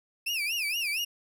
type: tone with vibrato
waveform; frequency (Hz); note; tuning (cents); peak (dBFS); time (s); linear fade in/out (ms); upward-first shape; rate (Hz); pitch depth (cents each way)
35% pulse; 2566; E7; -47; -26; 0.26-1.05; 10; sine; 4.3; 200
effects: none